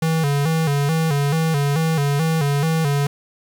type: tone with vibrato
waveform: square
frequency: 151.6 Hz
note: D#3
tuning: 45 cents flat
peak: -17 dBFS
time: 0.02-3.07 s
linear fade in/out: 5 ms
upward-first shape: square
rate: 2.3 Hz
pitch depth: 110 cents each way
effects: 8-bit